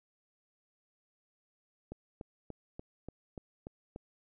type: click train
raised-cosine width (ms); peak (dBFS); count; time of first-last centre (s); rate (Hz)
2; -29; 8; 1.92-3.961; 3.43
effects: none